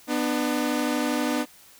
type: tone pair together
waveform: sawtooth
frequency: 247.5 / 299.9 Hz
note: B3 / D4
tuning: +4 / +36 cents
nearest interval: minor third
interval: 332 cents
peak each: -22 dBFS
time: 0.07-1.46 s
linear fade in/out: 50 ms
effects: white hiss -52 dBFS RMS until 1.79 s